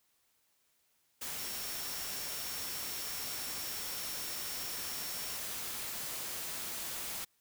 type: tone in noise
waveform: sine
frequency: 5480 Hz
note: F8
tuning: 34 cents flat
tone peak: -46 dBFS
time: 1.38-5.37 s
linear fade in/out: 10 ms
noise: white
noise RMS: -40 dBFS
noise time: 1.21-7.25 s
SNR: -9 dB
effects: white hiss -74 dBFS RMS until 7.4 s